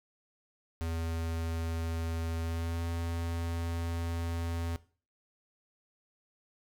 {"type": "tone with pitch glide", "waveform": "square", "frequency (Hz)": [82.41, 84.09], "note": ["E2", "E2"], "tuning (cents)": [0, 35], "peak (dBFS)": -33, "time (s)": [0.81, 4.76], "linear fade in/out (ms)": 0, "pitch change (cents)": 35, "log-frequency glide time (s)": [2.41, 2.85], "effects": ["noise-tail reverb RT60 0.4 s tail -18 dB re dry"]}